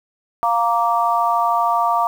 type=chord; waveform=sine; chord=Bb major; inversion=second; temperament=just; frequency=699.2 / 932.3 / 1165.4 Hz; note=F5 / Bb5 / D6; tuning=+2 / 0 / -14 cents; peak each=-19 dBFS; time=0.43-2.07 s; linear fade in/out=0 ms; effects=7-bit